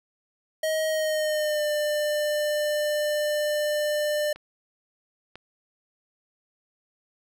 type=tone with pitch glide; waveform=square; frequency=630 to 597.4 Hz; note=D#5 to D5; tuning=+21 to +29 cents; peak=-24 dBFS; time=0.63-4.33 s; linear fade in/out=5 ms; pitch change=-92 cents; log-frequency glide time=0.88-1.68 s
type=clicks; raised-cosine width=0.3 ms; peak=-28 / -25 dBFS; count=2; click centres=4.36 / 5.356 s
effects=none